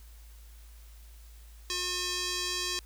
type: tone with band-pass filter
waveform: square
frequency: 360.3 Hz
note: F#4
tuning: 46 cents flat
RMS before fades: -33 dBFS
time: 1.7-2.79 s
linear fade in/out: 0 ms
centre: 5100 Hz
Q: 1.4
effects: added 55 Hz sine -48 dBFS peak until 2.85 s + white hiss -60 dBFS RMS until 2.85 s